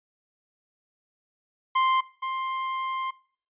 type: tone pair in turn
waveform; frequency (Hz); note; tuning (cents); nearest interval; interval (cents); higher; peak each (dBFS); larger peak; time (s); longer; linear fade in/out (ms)
40% pulse; 1046.5 / 1051.8; C6 / C6; 0 / +9; unison; 9; second; -19 / -27; first; 1.75-2.01 / 2.22-3.11; second; 10
effects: noise-tail reverb RT60 0.5 s tail -20 dB re dry + resampled to 8000 Hz